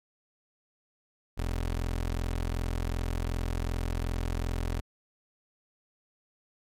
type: tone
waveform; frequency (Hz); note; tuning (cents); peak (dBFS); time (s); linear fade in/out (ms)
25% pulse; 42.66; F1; -40; -25; 1.37-4.81; 20
effects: MP3 96 kbps